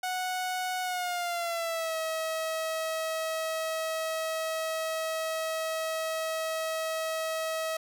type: tone with pitch glide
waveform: sawtooth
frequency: 737 to 641.6 Hz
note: F#5 to E5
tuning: -7 to -47 cents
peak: -26 dBFS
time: 0.03-7.77 s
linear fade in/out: 5 ms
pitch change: -240 cents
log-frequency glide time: 0.82-1.97 s
effects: none